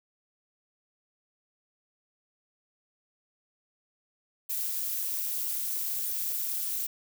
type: noise with amplitude modulation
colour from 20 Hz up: violet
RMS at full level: -28 dBFS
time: 4.49-6.87 s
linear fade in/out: 10 ms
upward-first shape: sine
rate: 295 Hz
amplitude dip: 85%
effects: none